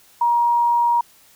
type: tone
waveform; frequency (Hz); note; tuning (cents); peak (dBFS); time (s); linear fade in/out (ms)
sine; 948; A#5; +29; -14; 0.21-1.01; 5
effects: white hiss -52 dBFS RMS until 1.35 s